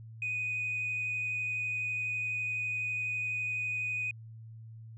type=tone with vibrato; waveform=sine; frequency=2489 Hz; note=D#7; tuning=in tune; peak=-30 dBFS; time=0.22-4.11 s; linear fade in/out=2 ms; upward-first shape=sine; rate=12 Hz; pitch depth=10 cents each way; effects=tanh soft clip ceiling -27 dBFS + added 112 Hz sine -45 dBFS peak until 4.97 s